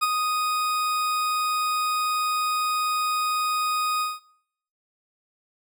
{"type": "tone with ADSR envelope", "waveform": "40% pulse", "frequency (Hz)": 1244.5, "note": "D#6", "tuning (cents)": 0, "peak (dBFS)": -17, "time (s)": [0.01, 4.2], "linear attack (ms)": 22, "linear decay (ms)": 29, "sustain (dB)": -5, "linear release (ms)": 190, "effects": ["noise-tail reverb RT60 0.7 s tail -22 dB re dry"]}